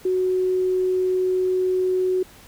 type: tone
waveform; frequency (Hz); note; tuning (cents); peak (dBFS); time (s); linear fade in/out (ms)
sine; 370; F#4; 0; -18; 0.05-2.23; 5
effects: pink hiss -48 dBFS RMS until 2.47 s